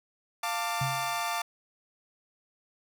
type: chord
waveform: sawtooth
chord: D minor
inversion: first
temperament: equal with one note detuned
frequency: 698.5 / 895.9 / 1174.7 Hz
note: F5 / A5 / D6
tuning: 0 / +31 / 0 cents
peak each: -30 dBFS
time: 0.43-1.42 s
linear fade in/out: 5 ms
type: tone with exponential decay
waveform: sine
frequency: 134.6 Hz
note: C3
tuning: 49 cents sharp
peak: -26 dBFS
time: 0.81-1.23 s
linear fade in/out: 5 ms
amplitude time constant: 90 ms
effects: none